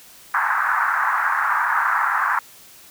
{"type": "band-pass noise", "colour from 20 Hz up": "white", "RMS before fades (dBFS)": -20, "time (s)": [0.34, 2.39], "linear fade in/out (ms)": 2, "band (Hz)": [870, 1700], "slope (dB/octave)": 48, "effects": ["white hiss -46 dBFS RMS until 2.9 s"]}